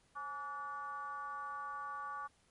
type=tone with frequency modulation; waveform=sine; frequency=1149 Hz; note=D6; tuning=38 cents flat; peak=-40 dBFS; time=0.15-2.28 s; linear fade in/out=20 ms; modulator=308 Hz; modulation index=0.8; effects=pink hiss -71 dBFS RMS until 2.5 s + MP3 48 kbps